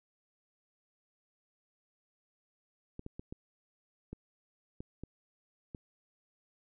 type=clicks; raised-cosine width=3 ms; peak=-29 dBFS; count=8; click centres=2.994 / 3.064 / 3.195 / 3.325 / 4.13 / 4.805 / 5.036 / 5.748 s; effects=none